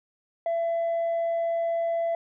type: tone with tanh clipping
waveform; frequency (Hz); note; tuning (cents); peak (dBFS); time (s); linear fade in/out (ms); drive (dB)
triangle; 671; E5; +31; -24; 0.46-2.15; 2; 6
effects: none